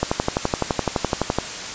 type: click train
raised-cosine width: 1 ms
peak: -4 dBFS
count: 17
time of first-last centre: 0.03-1.386 s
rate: 11.8 Hz
effects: white hiss -30 dBFS RMS until 1.74 s + resampled to 16000 Hz